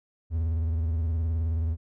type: tone with vibrato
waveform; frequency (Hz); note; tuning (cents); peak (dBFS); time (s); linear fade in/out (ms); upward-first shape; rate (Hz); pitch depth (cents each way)
triangle; 81.2; E2; -26; -22; 0.3-1.77; 50; sine; 19; 94
effects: none